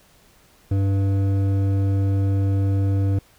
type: tone with hard clipping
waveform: sine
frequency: 98 Hz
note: G2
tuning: in tune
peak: -19 dBFS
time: 0.71-3.19 s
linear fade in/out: 5 ms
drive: 10 dB
effects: pink hiss -55 dBFS RMS until 3.38 s